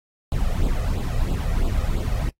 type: noise with flanger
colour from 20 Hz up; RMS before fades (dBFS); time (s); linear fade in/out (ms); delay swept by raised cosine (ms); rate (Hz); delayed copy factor
brown; -22; 0.32-2.29; 0; 0.25 to 1.65; 3; +0.8
effects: noise-tail reverb RT60 0.1 s tail -19 dB re dry + AAC 48 kbps